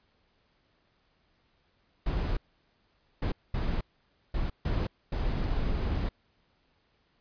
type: noise bursts at uneven times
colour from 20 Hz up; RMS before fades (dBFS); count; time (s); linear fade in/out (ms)
brown; -29; 6; 2.06-2.37 / 3.22-3.32 / 3.54-3.81 / 4.34-4.5 / 4.65-4.87 / 5.12-6.09; 5
effects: pink hiss -70 dBFS RMS until 7.2 s + resampled to 11025 Hz